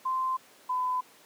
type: tone pair in turn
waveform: sine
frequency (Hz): 1039 / 1007.7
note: C6 / B5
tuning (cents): -12 / +35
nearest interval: minor second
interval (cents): 53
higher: first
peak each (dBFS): -26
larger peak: neither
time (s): 0.05-0.37 / 0.69-1.01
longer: neither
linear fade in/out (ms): 10
effects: pink hiss -56 dBFS RMS until 1.25 s + high-pass 300 Hz 12 dB/octave